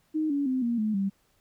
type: tone with pitch steps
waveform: sine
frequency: 311.1 / 283.6 / 258.6 / 235.8 / 215 / 195.98 Hz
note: D#4 / C#4 / C4 / A#3 / A3 / G3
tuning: 0 / +40 / -20 / +20 / -40 / 0 cents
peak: -24 dBFS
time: 0.14-1.1 s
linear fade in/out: 20 ms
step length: 160 ms
effects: pink hiss -68 dBFS RMS until 1.4 s

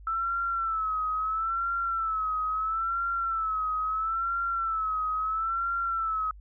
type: tone with vibrato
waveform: sine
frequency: 1318.5 Hz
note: E6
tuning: in tune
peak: -26 dBFS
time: 0.07-6.31 s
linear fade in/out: 2 ms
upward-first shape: sine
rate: 0.75 Hz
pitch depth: 75 cents each way
effects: added 50 Hz sine -45 dBFS peak until 6.4 s

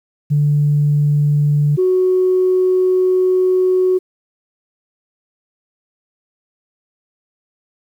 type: tone pair in turn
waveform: sine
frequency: 146.7 / 369.7 Hz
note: D3 / F#4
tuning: -2 / -1 cents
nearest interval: octave + major third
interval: 1601 cents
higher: second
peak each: -10 dBFS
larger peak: neither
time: 0.3-1.77 / 1.77-3.99 s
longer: second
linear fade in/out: 20 ms
effects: tanh soft clip ceiling -6 dBFS + 8-bit

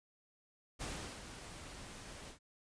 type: noise with ADSR envelope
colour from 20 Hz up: pink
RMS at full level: -42 dBFS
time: 0.79-2.39 s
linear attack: 25 ms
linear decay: 380 ms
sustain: -8 dB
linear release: 110 ms
effects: resampled to 22050 Hz

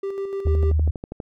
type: tone with tremolo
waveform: triangle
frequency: 393.1 Hz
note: G4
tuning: 5 cents sharp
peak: -22 dBFS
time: 0.03-0.72 s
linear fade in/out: 5 ms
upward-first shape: square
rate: 6.7 Hz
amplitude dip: 40%
type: tone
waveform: sine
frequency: 77.1 Hz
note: D#2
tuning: 15 cents flat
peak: -16 dBFS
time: 0.45-0.91 s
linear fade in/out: 10 ms
type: click train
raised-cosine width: 2 ms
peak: -18 dBFS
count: 10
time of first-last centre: 0.47-1.202 s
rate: 12.3 Hz
effects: none

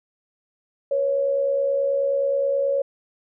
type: tone pair together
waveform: sine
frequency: 485 / 554.4 Hz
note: B4 / C#5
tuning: -31 / 0 cents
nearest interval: major second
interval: 231 cents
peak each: -29 / -19 dBFS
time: 0.91-2.82 s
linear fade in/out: 5 ms
effects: none

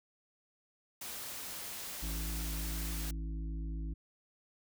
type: noise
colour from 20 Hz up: white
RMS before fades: -43 dBFS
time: 1.01-3.11 s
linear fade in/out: 5 ms
type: harmonic tone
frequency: 54.1 Hz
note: A1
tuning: 29 cents flat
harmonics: 1 / 3 / 5 / 6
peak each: -36 / -46 / -50 / -52 dBFS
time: 2.02-3.94 s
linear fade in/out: 10 ms
effects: none

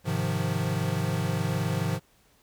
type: chord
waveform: square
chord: F minor seventh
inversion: first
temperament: equal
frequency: 103.83 / 130.81 / 155.56 / 174.61 Hz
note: Ab2 / C3 / Eb3 / F3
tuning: 0 / 0 / 0 / 0 cents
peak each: -32 dBFS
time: 0.04-2 s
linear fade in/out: 50 ms
effects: pink hiss -63 dBFS RMS until 2.42 s

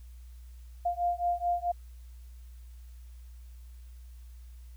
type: beating tone pair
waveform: sine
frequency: 698.5 / 703.1 Hz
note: F5 / F5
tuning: 0 / +11 cents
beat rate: 4.6 Hz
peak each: -30 / -30 dBFS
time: 0.85-1.72 s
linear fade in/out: 10 ms
effects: added 60 Hz sine -45 dBFS peak until 4.76 s + white hiss -66 dBFS RMS until 4.76 s

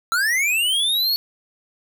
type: linear sweep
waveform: square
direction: up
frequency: 1315 to 4435 Hz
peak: -18 dBFS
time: 0.12-1.16 s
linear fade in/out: 0 ms
effects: none

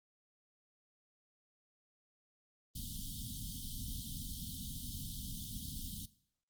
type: band-stop noise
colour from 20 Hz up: pink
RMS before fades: -43 dBFS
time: 2.75-6.06 s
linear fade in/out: 10 ms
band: 270 to 3100 Hz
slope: 96 dB/octave
effects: noise-tail reverb RT60 0.6 s tail -18 dB re dry + Opus 32 kbps

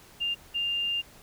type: tone pair in turn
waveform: sine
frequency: 2800 / 2800 Hz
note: F7 / F7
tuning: +4 / +4 cents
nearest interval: unison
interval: 0 cents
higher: neither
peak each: -26 dBFS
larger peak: neither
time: 0.2-0.35 / 0.54-1.02 s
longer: second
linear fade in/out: 20 ms
effects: pink hiss -53 dBFS RMS until 1.22 s

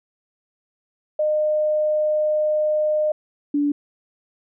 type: tone pair in turn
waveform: sine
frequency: 610 / 289.6 Hz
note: D#5 / D4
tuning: -34 / -24 cents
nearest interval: octave + minor second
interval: 1290 cents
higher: first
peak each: -17 dBFS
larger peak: neither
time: 1.19-3.12 / 3.54-3.72 s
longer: first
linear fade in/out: 5 ms
effects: none

